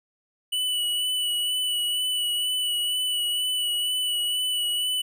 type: tone with vibrato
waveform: square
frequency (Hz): 2960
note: F#7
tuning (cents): 0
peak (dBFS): -24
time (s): 0.52-5.02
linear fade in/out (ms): 10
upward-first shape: sine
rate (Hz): 2.1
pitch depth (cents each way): 22
effects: none